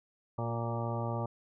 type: harmonic tone with a mistuned harmonic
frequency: 116.54 Hz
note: A#2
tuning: in tune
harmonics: 1 / 2 / 3 / 4 / 5 / 6 / 7 / 8 / 10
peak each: -34 / -41 / -43 / -44 / -40 / -45 / -43 / -43 / -44 dBFS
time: 0.38-1.26 s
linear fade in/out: 5 ms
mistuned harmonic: 3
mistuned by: +21 cents
effects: none